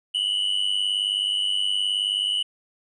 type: tone pair together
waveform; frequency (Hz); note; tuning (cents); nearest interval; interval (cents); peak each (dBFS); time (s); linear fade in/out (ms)
triangle; 2914 / 3013; F#7 / F#7; -27 / +31; minor second; 58; -23; 0.14-2.43; 10
effects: resampled to 24000 Hz